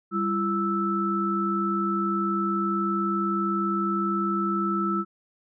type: tone cluster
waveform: sine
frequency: 198 / 337.6 / 1316 Hz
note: G3 / E4 / E6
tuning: +18 / +41 / -3 cents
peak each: -27 / -29 / -26 dBFS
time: 0.11-5.05 s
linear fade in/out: 50 ms
effects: none